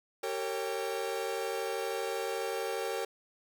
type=tone cluster; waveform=45% pulse; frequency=384.9 / 457 / 550 / 794 Hz; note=G4 / A#4 / C#5 / G5; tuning=-32 / -34 / -14 / +22 cents; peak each=-39 / -36 / -39 / -40 dBFS; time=0.23-3.05 s; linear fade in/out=5 ms; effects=none